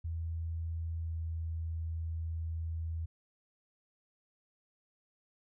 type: tone with pitch glide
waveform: sine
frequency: 82.3 to 81.68 Hz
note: E2 to E2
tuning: -2 to -15 cents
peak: -34 dBFS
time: 0.04-3.06 s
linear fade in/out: 10 ms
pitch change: -13 cents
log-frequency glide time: 0.99-1.14 s
effects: none